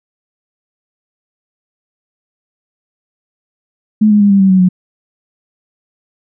sine tone with pitch steps, 214 / 208.4 / 202.9 / 197.6 / 192.42 / 187.38 / 182.46 Hz, A3 / G#3 / G#3 / G3 / G3 / F#3 / F#3, -48 / +6 / -40 / +14 / -32 / +22 / -24 cents, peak -5 dBFS, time 4.01-4.689 s, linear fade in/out 10 ms, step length 97 ms, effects none

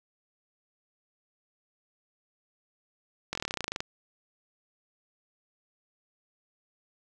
slowing click train, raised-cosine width 0.2 ms, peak -14 dBFS, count 16, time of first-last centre 3.33-3.805 s, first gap 22 ms, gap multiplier 1.05, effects none

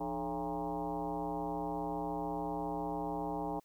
sine tone with frequency modulation, 554.4 Hz, C#5, in tune, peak -34 dBFS, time 0-3.6 s, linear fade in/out 10 ms, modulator 127 Hz, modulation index 3, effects white hiss -72 dBFS RMS until 3.64 s

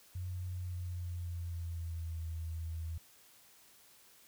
sine tone with pitch glide, 90.5 to 81.56 Hz, F#2 to E2, -38 to -18 cents, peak -37 dBFS, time 0.15-2.98 s, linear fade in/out 5 ms, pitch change -180 cents, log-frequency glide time 0.58-2.21 s, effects white hiss -62 dBFS RMS until 4.27 s

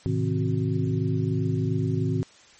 sine tone cluster, 109.3 / 132.2 / 159.3 / 262.6 / 367.6 Hz, A2 / C3 / D#3 / C4 / F#4, -11 / +18 / +41 / +6 / -11 cents, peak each -26 / -30 / -27 / -30 / -32 dBFS, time 0.06-2.23 s, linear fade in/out 0 ms, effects white hiss -53 dBFS RMS until 2.59 s + MP3 32 kbps

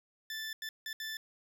20% pulse tone bursts at uneven times, 1760 Hz, A6, in tune, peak -33 dBFS, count 4, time 0.3-0.53 / 0.62-0.69 / 0.86-0.93 / 1-1.17 s, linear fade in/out 2 ms, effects none

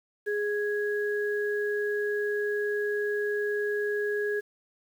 sine tone pair together, 415.3 / 1661.2 Hz, G#4 / G#6, 0 / 0 cents, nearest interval 2 octaves, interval 2400 cents, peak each -27 / -32 dBFS, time 0.26-4.41 s, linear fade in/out 20 ms, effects 9-bit

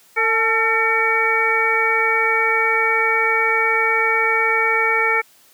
harmonic tone with a mistuned harmonic, 452 Hz, A4, 47 cents sharp, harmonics 1 / 2 / 3 / 4 / 5, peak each -23 / -24 / -22 / -22 / -18 dBFS, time 0.16-5.22 s, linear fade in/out 20 ms, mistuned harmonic 2, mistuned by -68 cents, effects white hiss -52 dBFS RMS until 5.53 s + high-pass 150 Hz 12 dB/octave

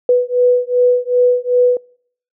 sine beating tone pair, 492.7 / 495.3 Hz, B4 / B4, -4 / +5 cents, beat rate 2.6 Hz, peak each -13 dBFS, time 0.09-1.77 s, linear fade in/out 2 ms, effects noise-tail reverb RT60 0.6 s tail -26 dB re dry

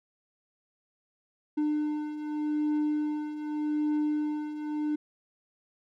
triangle beating tone pair, 300 / 300.84 Hz, D4 / D4, +37 / +42 cents, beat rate 0.84 Hz, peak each -32 / -26 dBFS, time 1.57-4.96 s, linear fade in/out 10 ms, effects none

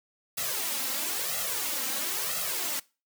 white noise with flanger, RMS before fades -31 dBFS, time 0.37-2.8 s, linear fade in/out 10 ms, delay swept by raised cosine 1.5 to 3.8 ms, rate 1 Hz, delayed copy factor +0.9, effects noise-tail reverb RT60 0.3 s tail -22 dB re dry + high-pass 150 Hz 12 dB/octave

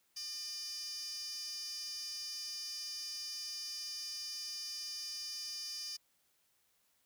15% pulse tone with high-pass filter, 601 Hz, D5, 40 cents sharp, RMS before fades -43 dBFS, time 0.16-5.97 s, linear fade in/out 10 ms, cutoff 4700 Hz, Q 7.9, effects white hiss -75 dBFS RMS until 7.05 s

